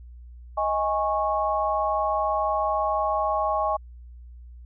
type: tone cluster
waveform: sine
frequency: 630 / 824 / 1100 Hz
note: D#5 / G#5 / C#6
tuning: +21 / -14 / -14 cents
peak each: -26 dBFS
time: 0.57-3.77 s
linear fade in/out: 10 ms
effects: added 60 Hz sine -41 dBFS peak until 4.65 s

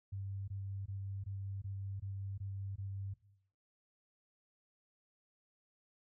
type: tone bursts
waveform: sine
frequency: 98 Hz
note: G2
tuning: in tune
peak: -39 dBFS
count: 8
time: 0.12-3.14 s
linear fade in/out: 10 ms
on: 360 ms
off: 20 ms
effects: noise-tail reverb RT60 0.7 s tail -17 dB re dry

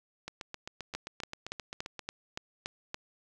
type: two click trains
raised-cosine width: 0.2 ms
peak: -22 / -18 dBFS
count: 14 / 8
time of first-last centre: 0.28-1.993 / 0.95-2.944 s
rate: 7.59 / 3.51 Hz
effects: none

